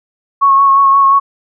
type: tone with vibrato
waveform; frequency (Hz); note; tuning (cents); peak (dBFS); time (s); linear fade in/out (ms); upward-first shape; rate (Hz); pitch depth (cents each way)
sine; 1100; C#6; -14; -5; 0.41-1.2; 20; sine; 5.7; 21
effects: none